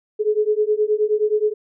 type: beating tone pair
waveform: sine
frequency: 420.2 / 429.7 Hz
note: G#4 / A4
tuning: +20 / -41 cents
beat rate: 9.5 Hz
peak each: -19 dBFS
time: 0.19-1.54 s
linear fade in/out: 20 ms
effects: none